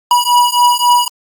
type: beating tone pair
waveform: square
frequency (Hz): 970 / 973.7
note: B5 / B5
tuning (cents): -31 / -25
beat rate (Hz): 3.7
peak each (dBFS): -12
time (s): 0.11-1.08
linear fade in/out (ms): 2
effects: Opus 48 kbps